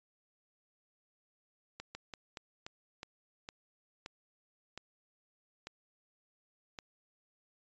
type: slowing click train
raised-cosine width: 0.2 ms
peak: -26 dBFS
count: 11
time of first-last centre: 1.8-6.788 s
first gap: 150 ms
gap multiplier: 1.25
effects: resampled to 16000 Hz